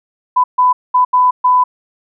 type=tone bursts at uneven times; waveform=sine; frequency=1000 Hz; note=B5; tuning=21 cents sharp; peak=-7 dBFS; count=5; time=0.36-0.44 / 0.58-0.73 / 0.94-1.05 / 1.13-1.31 / 1.44-1.64 s; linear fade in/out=10 ms; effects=none